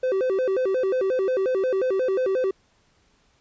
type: tone with vibrato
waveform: triangle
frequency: 443.7 Hz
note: A4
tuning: 14 cents sharp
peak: -18 dBFS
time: 0.03-2.51 s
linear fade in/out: 5 ms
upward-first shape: square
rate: 5.6 Hz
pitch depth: 250 cents each way
effects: pink hiss -63 dBFS RMS until 3.4 s + resampled to 16000 Hz